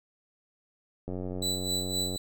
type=click train; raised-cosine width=2 ms; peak=-23 dBFS; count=100; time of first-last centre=1.08-2.16 s; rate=91.7 Hz
type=tone with tremolo; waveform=30% pulse; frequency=3967 Hz; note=B7; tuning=7 cents sharp; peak=-25 dBFS; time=1.42-2.18 s; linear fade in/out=5 ms; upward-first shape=sine; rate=3.9 Hz; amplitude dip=70%
effects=none